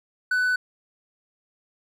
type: tone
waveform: triangle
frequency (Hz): 1496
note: F#6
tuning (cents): +19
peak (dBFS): -18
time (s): 0.31-0.56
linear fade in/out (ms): 5
effects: none